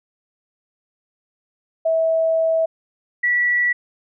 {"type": "tone pair in turn", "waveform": "sine", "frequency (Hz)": [650, 1947.8], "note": ["E5", "B6"], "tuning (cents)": [-24, -24], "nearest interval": "octave + perfect fifth", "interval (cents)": 1900, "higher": "second", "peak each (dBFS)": -15, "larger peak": "neither", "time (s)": [[1.85, 2.66], [3.23, 3.73]], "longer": "first", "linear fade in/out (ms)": 10, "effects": []}